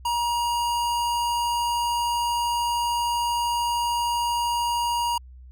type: tone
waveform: square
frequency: 950 Hz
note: A#5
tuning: 33 cents sharp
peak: -23 dBFS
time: 0.05-5.18 s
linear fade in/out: 5 ms
effects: added 63 Hz sine -42 dBFS peak until 5.51 s